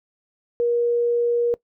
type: tone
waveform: sine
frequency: 475.5 Hz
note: A#4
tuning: 34 cents sharp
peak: -17 dBFS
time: 0.6-1.54 s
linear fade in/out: 0 ms
effects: noise-tail reverb RT60 0.1 s tail -21 dB re dry